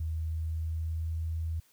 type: tone with pitch glide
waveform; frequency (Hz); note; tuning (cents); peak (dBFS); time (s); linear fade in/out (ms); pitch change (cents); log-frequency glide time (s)
sine; 79.9 to 81.16; D#2 to E2; +47 to -26; -30; 0-1.6; 5; +27; 0.19-1.28
effects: white hiss -65 dBFS RMS until 1.72 s